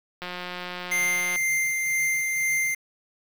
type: click train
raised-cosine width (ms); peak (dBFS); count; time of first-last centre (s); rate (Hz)
0.3; -18; 205; 0.22-1.36; 179
type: tone with tremolo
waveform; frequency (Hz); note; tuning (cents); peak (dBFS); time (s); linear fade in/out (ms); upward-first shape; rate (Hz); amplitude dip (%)
square; 2093; C7; 0; -22; 0.91-2.75; 10; sine; 2; 30
effects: 7-bit